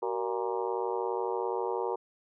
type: harmonic tone with a mistuned harmonic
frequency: 117.3 Hz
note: A#2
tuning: 11 cents sharp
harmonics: 3 / 4 / 5 / 6 / 7 / 8 / 9 / 10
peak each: -34 / -33 / -42 / -43 / -39 / -36 / -45 / -48 dBFS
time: 0.02-1.96 s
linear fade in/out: 10 ms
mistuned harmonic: 3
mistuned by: +120 cents
effects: none